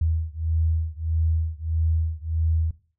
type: beating tone pair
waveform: sine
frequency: 80 / 81.6 Hz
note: D#2 / E2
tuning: +49 / -17 cents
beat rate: 1.6 Hz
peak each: -24 / -25 dBFS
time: 0.01-2.71 s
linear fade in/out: 5 ms
effects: noise-tail reverb RT60 0.4 s tail -17 dB re dry